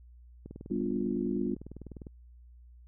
click train, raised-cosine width 3 ms, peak -30 dBFS, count 33, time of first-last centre 0.46-2.068 s, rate 19.9 Hz
sine chord, G dominant seventh, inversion none, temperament just, 196 / 245 / 294 / 352.8 Hz, G3 / B3 / D4 / F4, 0 / -14 / +2 / +18 cents, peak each -34 / -33 / -36 / -34 dBFS, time 0.7-1.55 s, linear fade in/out 10 ms
effects added 60 Hz sine -51 dBFS peak until 2.87 s

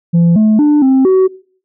sine tone with pitch steps, 169.9 / 216 / 296.5 / 264.4 / 376.7 Hz, F3 / A3 / D4 / C4 / F#4, -47 / -32 / +17 / +18 / +31 cents, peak -3 dBFS, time 0.13-1.28 s, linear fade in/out 20 ms, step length 230 ms, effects noise-tail reverb RT60 0.5 s tail -23 dB re dry + tanh soft clip ceiling -5 dBFS

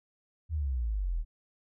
sine exponential sweep, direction down, 83 to 37.64 Hz, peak -28 dBFS, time 0.49-1.25 s, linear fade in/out 50 ms, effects none

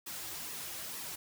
white noise with flanger, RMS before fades -42 dBFS, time 0.06-1.16 s, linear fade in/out 10 ms, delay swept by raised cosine 1.3 to 4.6 ms, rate 2.2 Hz, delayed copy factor -0.65, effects none

